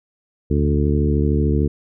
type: harmonic tone with a mistuned harmonic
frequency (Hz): 73.3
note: D2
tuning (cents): -3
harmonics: 1 / 2 / 3 / 4 / 5 / 6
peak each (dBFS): -18 / -21 / -23 / -24 / -25 / -26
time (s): 0.5-1.68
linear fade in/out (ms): 10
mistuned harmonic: 1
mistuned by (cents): +62
effects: none